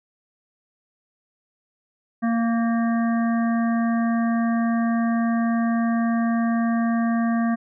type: harmonic tone with a mistuned harmonic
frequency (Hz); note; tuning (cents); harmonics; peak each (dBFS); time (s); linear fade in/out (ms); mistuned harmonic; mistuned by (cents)
230.9; A#3; -16; 1 / 3 / 5 / 7 / 8; -19 / -29 / -33 / -36 / -37; 2.22-7.56; 20; 7; -20
effects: none